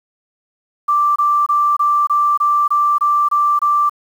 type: tone bursts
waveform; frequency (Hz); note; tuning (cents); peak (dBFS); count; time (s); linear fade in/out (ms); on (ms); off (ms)
sine; 1174.7; D6; 0; -11; 10; 0.88-3.896; 10; 280; 24
effects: 7-bit